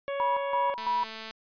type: harmonic tone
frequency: 558 Hz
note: C#5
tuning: 11 cents sharp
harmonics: 1 / 2 / 3 / 4 / 5 / 6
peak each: -30 / -39 / -43 / -43 / -48 / -51 dBFS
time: 0.08-0.74 s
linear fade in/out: 0 ms
type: tone with tremolo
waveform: sine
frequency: 972 Hz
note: B5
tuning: 28 cents flat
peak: -24 dBFS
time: 0.2-1.04 s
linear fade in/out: 0 ms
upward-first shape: square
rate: 3 Hz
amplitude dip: 70%
type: click train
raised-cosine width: 0.2 ms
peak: -23 dBFS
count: 118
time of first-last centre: 0.78-1.309 s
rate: 221 Hz
effects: resampled to 11025 Hz